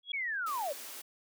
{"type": "tone with exponential growth", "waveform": "sine", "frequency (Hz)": 3328, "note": "G#7", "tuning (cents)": 3, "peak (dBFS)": -30, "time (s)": [0.03, 0.12], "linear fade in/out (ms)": 5, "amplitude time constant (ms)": 19}
{"type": "linear sweep", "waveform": "sine", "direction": "down", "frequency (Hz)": [2311, 523.3], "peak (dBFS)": -32, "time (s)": [0.13, 0.73], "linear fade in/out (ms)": 10}
{"type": "high-pass noise", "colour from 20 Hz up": "white", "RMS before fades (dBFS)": -45, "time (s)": [0.46, 1.02], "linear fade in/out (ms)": 10, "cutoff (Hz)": 230, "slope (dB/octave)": 96}
{"effects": []}